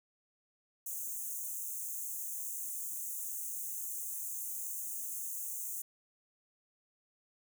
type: high-pass noise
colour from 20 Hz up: white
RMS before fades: -40 dBFS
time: 0.86-5.82 s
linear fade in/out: 5 ms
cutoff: 6200 Hz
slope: 96 dB/octave
effects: none